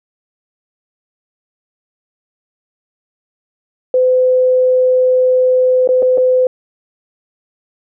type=tone with dropouts; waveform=sine; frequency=509 Hz; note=C5; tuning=48 cents flat; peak=-8 dBFS; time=3.94-6.47 s; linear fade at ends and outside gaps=2 ms; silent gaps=5.875-5.889 / 6.023-6.027 / 6.175-6.18 s; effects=none